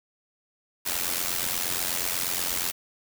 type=noise with amplitude modulation; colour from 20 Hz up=white; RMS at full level=-25 dBFS; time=0.85-2.72 s; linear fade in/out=20 ms; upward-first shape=sine; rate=88.3 Hz; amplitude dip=75%; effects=none